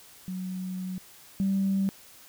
sine tone pair in turn, 185 / 194.39 Hz, F#3 / G3, 0 / -14 cents, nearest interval minor second, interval 86 cents, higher second, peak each -31 / -22 dBFS, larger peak second, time 0.28-0.98 / 1.4-1.89 s, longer first, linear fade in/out 0 ms, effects tanh soft clip ceiling -18 dBFS + white hiss -52 dBFS RMS until 2.28 s

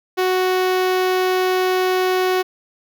sawtooth tone with notch filter, 370 Hz, F#4, in tune, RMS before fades -18 dBFS, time 0.17-2.43 s, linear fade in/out 20 ms, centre 8400 Hz, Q 0.87, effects none

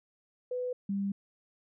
sine tone pair in turn, 498.6 / 198.4 Hz, B4 / G3, +16 / +21 cents, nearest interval octave + major third, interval 1595 cents, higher first, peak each -31 / -29 dBFS, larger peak second, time 0.51-0.73 / 0.89-1.12 s, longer second, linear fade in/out 5 ms, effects none

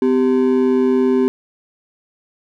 triangle ring-modulated tone, 322.8 Hz, E4, 36 cents flat, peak -7 dBFS, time 0.02-1.28 s, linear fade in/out 0 ms, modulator 68.9 Hz, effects none

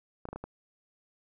clicks, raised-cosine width 1 ms, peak -25 dBFS, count 5, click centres 0.254 / 0.288 / 0.33 / 0.36 / 0.44 s, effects none

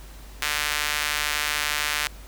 sawtooth tone with high-pass filter, 148.9 Hz, D3, 24 cents sharp, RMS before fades -26 dBFS, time 0.42-2.07 s, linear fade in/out 0 ms, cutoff 1800 Hz, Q 1.1, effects added 50 Hz sine -41 dBFS peak until 2.27 s + pink hiss -48 dBFS RMS until 2.27 s

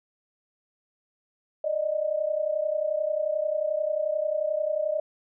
sine tone pair together, 591 / 622.3 Hz, D5 / D#5, +11 / 0 cents, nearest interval minor second, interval 89 cents, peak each -28 / -26 dBFS, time 1.64-5 s, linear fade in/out 5 ms, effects none

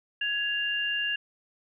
sine tone pair together, 1670 / 2794 Hz, G#6 / F7, +9 / 0 cents, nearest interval major sixth, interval 891 cents, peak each -30 / -28 dBFS, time 0.21-1.16 s, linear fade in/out 5 ms, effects none

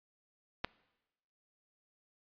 clicks, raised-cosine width 0.3 ms, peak -29 / -16 dBFS, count 2, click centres 0.642 / 0.646 s, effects noise-tail reverb RT60 1.0 s tail -23 dB re dry + resampled to 11025 Hz

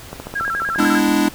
click train, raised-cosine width 1 ms, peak -15 dBFS, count 11, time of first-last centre 0.13-0.829 s, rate 14.3 Hz
sine tone with vibrato, 1480 Hz, F#6, in tune, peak -19 dBFS, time 0.35-1 s, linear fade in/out 10 ms, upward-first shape square, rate 10 Hz, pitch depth 170 cents each way
square chord, E dominant seventh, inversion first, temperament equal with one note detuned, 207.7 / 249.7 / 293.7 / 329.6 Hz, G#3 / B3 / D4 / E4, 0 / +19 / 0 / 0 cents, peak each -21 / -23 / -18 / -21 dBFS, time 0.78-1.29 s, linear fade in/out 10 ms
effects pink hiss -38 dBFS RMS until 1.34 s

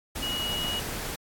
sine tone in noise, 2905 Hz, F#7, 32 cents flat, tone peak -29 dBFS, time 0.22-0.8 s, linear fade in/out 10 ms, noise pink, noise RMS -34 dBFS, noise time 0.15-1.16 s, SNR +2 dB, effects AAC 64 kbps

